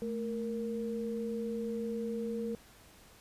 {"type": "tone pair together", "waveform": "sine", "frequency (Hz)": [220, 466.2], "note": ["A3", "A#4"], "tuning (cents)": [0, 0], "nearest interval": "octave + minor second", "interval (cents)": 1300, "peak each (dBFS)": [-36, -36], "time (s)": [0.02, 2.55], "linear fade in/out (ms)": 0, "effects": ["pink hiss -58 dBFS RMS until 3.2 s", "resampled to 32000 Hz"]}